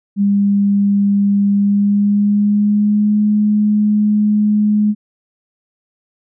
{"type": "tone with pitch glide", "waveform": "sine", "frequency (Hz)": [201, 209.9], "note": ["G3", "G#3"], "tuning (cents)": [44, 19], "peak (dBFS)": -10, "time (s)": [0.16, 4.95], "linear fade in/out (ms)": 50, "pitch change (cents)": 75, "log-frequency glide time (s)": [1.51, 3.19], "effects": []}